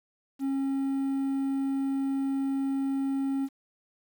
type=tone with quantisation; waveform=triangle; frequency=271.9 Hz; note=C#4; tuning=33 cents flat; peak=-24 dBFS; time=0.39-3.49 s; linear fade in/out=50 ms; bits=9; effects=none